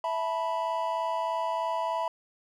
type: chord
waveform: triangle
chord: E suspended fourth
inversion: none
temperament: equal with one note detuned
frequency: 659.3 / 880 / 983.2 Hz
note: E5 / A5 / B5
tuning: 0 / 0 / -8 cents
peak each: -30 / -33 / -28 dBFS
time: 0.04-2.08 s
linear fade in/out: 2 ms
effects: none